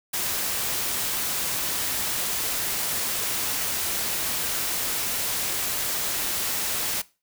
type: noise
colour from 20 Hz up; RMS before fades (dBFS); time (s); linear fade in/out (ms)
white; -27; 0.13-7.02; 10
effects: noise-tail reverb RT60 0.3 s tail -20 dB re dry